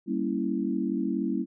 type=chord; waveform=sine; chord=G diminished seventh; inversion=none; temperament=equal; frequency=196 / 233.1 / 277.2 / 329.6 Hz; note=G3 / Bb3 / Db4 / Fb4; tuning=0 / 0 / 0 / 0 cents; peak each=-31 dBFS; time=0.06-1.46 s; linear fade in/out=50 ms; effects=none